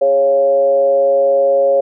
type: tone with frequency modulation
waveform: sine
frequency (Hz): 551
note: C#5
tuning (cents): -11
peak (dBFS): -9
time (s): 0.01-1.81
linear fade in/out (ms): 10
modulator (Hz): 142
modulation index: 0.51
effects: none